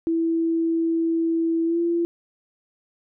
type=tone with pitch glide; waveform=sine; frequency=329.6 to 340.2 Hz; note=E4 to F4; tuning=0 to -45 cents; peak=-19 dBFS; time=0.07-2.05 s; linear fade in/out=0 ms; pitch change=+55 cents; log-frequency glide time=1.65-1.79 s; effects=none